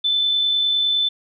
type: tone with amplitude modulation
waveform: sine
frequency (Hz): 3520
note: A7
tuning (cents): 0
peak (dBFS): -15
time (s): 0.04-1.09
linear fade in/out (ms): 10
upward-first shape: sine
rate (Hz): 49.8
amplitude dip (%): 25
effects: none